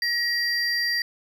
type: tone pair together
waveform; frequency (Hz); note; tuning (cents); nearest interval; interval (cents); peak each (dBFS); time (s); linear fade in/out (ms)
triangle; 1900 / 4720; A#6 / D8; +33 / +8; octave + major third; 1575; -23 / -24; 0.02-1.02; 2
effects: none